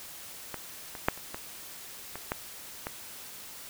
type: clicks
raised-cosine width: 0.5 ms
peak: -20 / -25 / -7 / -30 / -21 / -22 / -14 / -18 dBFS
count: 8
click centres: 0.543 / 0.952 / 1.085 / 1.176 / 1.345 / 2.156 / 2.319 / 2.869 s
effects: white hiss -45 dBFS RMS until 3.69 s